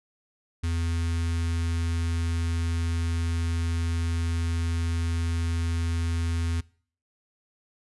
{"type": "tone with notch filter", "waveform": "square", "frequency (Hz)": 83.5, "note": "E2", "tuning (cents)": 23, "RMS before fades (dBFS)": -27, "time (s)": [0.63, 6.61], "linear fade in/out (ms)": 10, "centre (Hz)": 620, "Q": 0.55, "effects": ["noise-tail reverb RT60 0.5 s tail -23 dB re dry", "resampled to 24000 Hz"]}